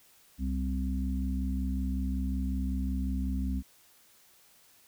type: harmonic tone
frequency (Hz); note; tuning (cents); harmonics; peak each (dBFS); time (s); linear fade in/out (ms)
65.41; C2; 0; 1 / 3 / 4; -30 / -35 / -36; 0.38-3.63; 50
effects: white hiss -61 dBFS RMS until 4.87 s